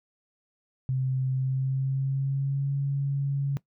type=tone with pitch glide; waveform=sine; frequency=130.81 to 139.39 Hz; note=C3 to C#3; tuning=0 to +10 cents; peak=-24 dBFS; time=0.89-3.57 s; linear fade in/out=0 ms; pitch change=+110 cents; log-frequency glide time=1.33-2.73 s; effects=noise-tail reverb RT60 0.1 s tail -19 dB re dry